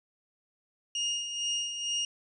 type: tone with tremolo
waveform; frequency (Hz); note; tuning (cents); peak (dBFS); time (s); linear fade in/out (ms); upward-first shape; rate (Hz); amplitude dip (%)
30% pulse; 2847; F7; +33; -25; 0.95-2.05; 2; sine; 2.2; 55
effects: resampled to 22050 Hz